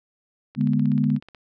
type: click train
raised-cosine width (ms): 0.3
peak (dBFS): -28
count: 14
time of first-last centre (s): 0.55-1.348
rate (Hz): 16.3
type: chord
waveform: sine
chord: G# diminished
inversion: second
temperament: equal with one note detuned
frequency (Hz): 146.83 / 207.7 / 245.2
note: D3 / G#3 / B3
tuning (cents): 0 / 0 / -12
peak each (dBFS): -22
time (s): 0.56-1.2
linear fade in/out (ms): 50
effects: none